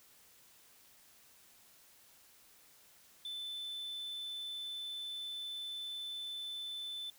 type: tone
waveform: sine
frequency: 3520 Hz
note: A7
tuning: in tune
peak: -37 dBFS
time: 3.25-7.1 s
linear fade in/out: 2 ms
effects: tanh soft clip ceiling -39 dBFS + white hiss -63 dBFS RMS until 7.18 s